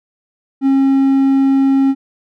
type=tone; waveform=triangle; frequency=270.8 Hz; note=C#4; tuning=40 cents flat; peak=-7 dBFS; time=0.61-1.95 s; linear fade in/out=50 ms; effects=none